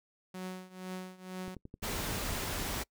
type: tone with tremolo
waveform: sawtooth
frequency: 185 Hz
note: F#3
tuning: in tune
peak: -33 dBFS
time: 0.34-1.55 s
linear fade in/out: 5 ms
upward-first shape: triangle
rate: 2.1 Hz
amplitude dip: 90%
type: click train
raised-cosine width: 3 ms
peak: -32 dBFS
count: 12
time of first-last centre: 1.48-2.437 s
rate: 11.5 Hz
type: noise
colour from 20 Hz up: pink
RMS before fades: -36 dBFS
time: 1.82-2.84 s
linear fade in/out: 20 ms
effects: noise-tail reverb RT60 0.1 s tail -25 dB re dry